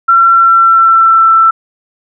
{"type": "tone with pitch glide", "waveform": "sine", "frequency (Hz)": [1358, 1333.1], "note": ["F6", "E6"], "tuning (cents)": [-49, 19], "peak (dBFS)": -3, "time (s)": [0.08, 1.51], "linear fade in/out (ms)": 10, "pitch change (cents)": -32, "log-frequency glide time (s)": [0.28, 1.32], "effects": []}